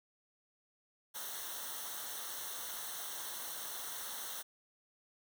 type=noise with comb filter; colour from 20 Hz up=white; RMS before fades=-43 dBFS; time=1.14-4.43 s; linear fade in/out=20 ms; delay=0.41 ms; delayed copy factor=-0.8; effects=none